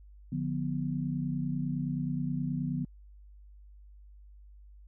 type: chord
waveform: sine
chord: B diminished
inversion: first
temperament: just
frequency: 148.16 / 177.8 / 246.9 Hz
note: D3 / F3 / B3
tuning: +16 / +31 / 0 cents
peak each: -33 / -35 / -34 dBFS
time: 0.32-2.85 s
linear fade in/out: 5 ms
effects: added 50 Hz sine -50 dBFS peak until 4.87 s